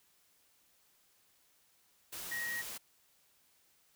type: tone in noise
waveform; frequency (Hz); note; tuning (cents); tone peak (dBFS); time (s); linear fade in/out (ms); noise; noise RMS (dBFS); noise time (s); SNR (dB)
sine; 1890; A#6; +23; -36; 2.31-2.62; 10; white; -44; 2.12-2.78; +5
effects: white hiss -70 dBFS RMS until 3.95 s